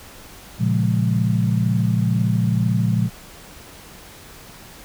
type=chord; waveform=sine; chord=Bb minor seventh; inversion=none; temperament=equal; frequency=116.54 / 138.59 / 174.61 / 207.7 Hz; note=Bb2 / Db3 / F3 / Ab3; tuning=0 / 0 / 0 / 0 cents; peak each=-19 / -25 / -21 / -24 dBFS; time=0.58-3.1 s; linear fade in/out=50 ms; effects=pink hiss -42 dBFS RMS until 4.84 s